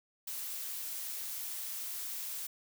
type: noise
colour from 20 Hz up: blue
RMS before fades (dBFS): -40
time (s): 0.27-2.47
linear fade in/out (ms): 5
effects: none